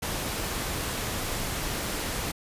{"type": "noise", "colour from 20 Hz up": "pink", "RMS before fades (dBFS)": -31, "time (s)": [0.02, 2.32], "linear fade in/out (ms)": 10, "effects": ["resampled to 32000 Hz"]}